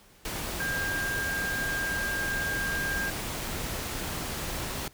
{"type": "tone in noise", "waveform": "sine", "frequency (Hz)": 1602, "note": "G6", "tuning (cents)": 37, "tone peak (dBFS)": -29, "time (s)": [0.6, 3.1], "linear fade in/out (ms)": 2, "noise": "pink", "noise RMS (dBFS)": -34, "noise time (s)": [0.25, 4.88], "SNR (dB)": 2, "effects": ["pink hiss -57 dBFS RMS until 4.93 s"]}